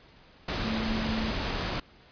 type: tone in noise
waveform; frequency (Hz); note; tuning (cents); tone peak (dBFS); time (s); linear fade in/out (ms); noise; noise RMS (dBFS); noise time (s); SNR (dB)
sine; 220.9; A3; +7; -30; 0.64-1.31; 5; pink; -31; 0.48-1.8; -2
effects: pink hiss -56 dBFS RMS until 2.11 s + resampled to 11025 Hz